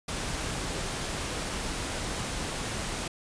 pink noise, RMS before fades -33 dBFS, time 0.08-3.08 s, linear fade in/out 5 ms, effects resampled to 22050 Hz

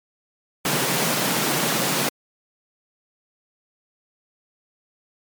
pink high-pass noise, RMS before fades -22 dBFS, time 0.65-2.09 s, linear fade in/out 2 ms, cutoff 130 Hz, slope 96 dB/octave, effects MP3 96 kbps

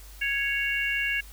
harmonic tone, 554.4 Hz, C#5, in tune, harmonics 3 / 4 / 5, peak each -29 / -29 / -29 dBFS, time 0.21-1.21 s, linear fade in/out 10 ms, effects added 50 Hz sine -44 dBFS peak until 1.32 s + white hiss -51 dBFS RMS until 1.32 s

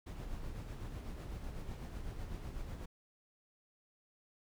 brown noise with tremolo, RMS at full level -42 dBFS, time 0.06-2.86 s, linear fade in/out 10 ms, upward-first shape sine, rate 8 Hz, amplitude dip 40%, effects none

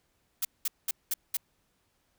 blue noise bursts, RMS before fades -29 dBFS, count 5, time 0.42-1.37 s, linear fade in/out 5 ms, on 30 ms, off 200 ms, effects pink hiss -73 dBFS RMS until 2.18 s

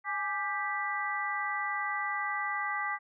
harmonic tone with a mistuned harmonic, 393.9 Hz, G4, 8 cents sharp, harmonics 2 / 3 / 4 / 5, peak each -37 / -35 / -39 / -34 dBFS, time 0.04-2.99 s, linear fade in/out 50 ms, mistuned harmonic 2, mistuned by +91 cents, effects none

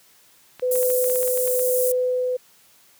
clicks, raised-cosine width 0.3 ms, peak -22 dBFS, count 12, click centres 0.596 / 0.757 / 0.829 / 0.902 / 1.043 / 1.099 / 1.158 / 1.23 / 1.277 / 1.375 / 1.476 / 1.594 s
sine tone with tremolo, 503 Hz, B4, 32 cents sharp, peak -18 dBFS, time 0.62-2.37 s, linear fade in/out 10 ms, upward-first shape sine, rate 1 Hz, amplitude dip 25%
pink high-pass noise, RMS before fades -26 dBFS, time 0.71-1.92 s, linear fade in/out 5 ms, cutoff 8800 Hz, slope 24 dB/octave
effects white hiss -55 dBFS RMS until 2.99 s + high-pass 80 Hz 12 dB/octave

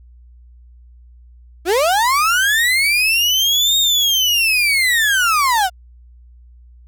35% pulse linear two-way sweep, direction up then down, 315.2 to 3735 to 696 Hz, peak -11 dBFS, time 1.65-5.7 s, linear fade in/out 50 ms, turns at 3.78 s, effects added 60 Hz sine -41 dBFS peak until 6.87 s

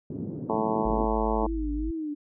white band-pass noise, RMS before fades -35 dBFS, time 0.1-1.05 s, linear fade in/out 5 ms, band 110 to 330 Hz, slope 24 dB/octave
harmonic tone, 110 Hz, A2, in tune, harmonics 2 / 3 / 4 / 5 / 6 / 7 / 8 / 9 / 10, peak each -31 / -33 / -30 / -35 / -33 / -35 / -31 / -35 / -38 dBFS, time 0.49-1.47 s, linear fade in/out 10 ms
sine tone, 51.91 Hz, G#1, in tune, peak -29 dBFS, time 0.85-1.91 s, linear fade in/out 5 ms
sine tone with vibrato, 311.1 Hz, D#4, in tune, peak -29 dBFS, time 1.42-2.15 s, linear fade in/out 20 ms, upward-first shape triangle, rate 2.5 Hz, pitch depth 110 cents each way
effects none

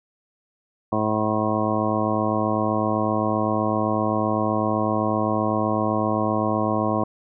harmonic tone, 107.8 Hz, A2, 35 cents flat, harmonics 1 / 2 / 3 / 4 / 5 / 6 / 7 / 9 / 10, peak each -29 / -26 / -27 / -32 / -29 / -28 / -29 / -30 / -28 dBFS, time 0.92-7.04 s, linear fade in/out 5 ms, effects none

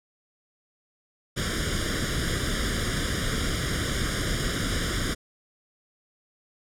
pink noise with comb filter, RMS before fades -27 dBFS, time 1.36-5.15 s, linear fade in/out 20 ms, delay 0.58 ms, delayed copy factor +0.9, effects low-pass 9000 Hz 12 dB/octave

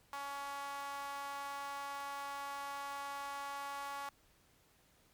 sawtooth tone with high-pass filter, 280.6 Hz, C#4, 21 cents sharp, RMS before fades -43 dBFS, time 0.13-4.09 s, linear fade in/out 2 ms, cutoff 970 Hz, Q 4.7, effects pink hiss -69 dBFS RMS until 5.13 s + MP3 96 kbps

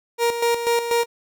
30% pulse tone with tremolo, 470 Hz, A#4, 14 cents sharp, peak -14 dBFS, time 0.18-1.06 s, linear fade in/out 50 ms, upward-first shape square, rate 4.1 Hz, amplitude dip 60%, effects none

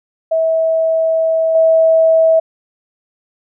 sine tone with level steps, 648 Hz, E5, 30 cents flat, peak -11 / -7 dBFS, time 0.31-2.4 s, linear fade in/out 10 ms, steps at 1.55 s, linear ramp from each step 2 ms, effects none

